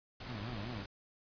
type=noise; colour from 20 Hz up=pink; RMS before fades=-46 dBFS; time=0.2-0.86 s; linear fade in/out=5 ms
type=tone with vibrato; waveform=25% pulse; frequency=111.6 Hz; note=A2; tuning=25 cents sharp; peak=-37 dBFS; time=0.25-0.85 s; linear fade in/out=50 ms; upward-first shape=sine; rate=5 Hz; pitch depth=200 cents each way
effects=resampled to 11025 Hz